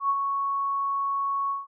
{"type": "tone with ADSR envelope", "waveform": "sine", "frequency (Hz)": 1108.7, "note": "C#6", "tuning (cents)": 0, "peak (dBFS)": -19, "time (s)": [0, 1.67], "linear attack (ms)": 94, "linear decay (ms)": 49, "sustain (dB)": -5, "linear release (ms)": 170, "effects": []}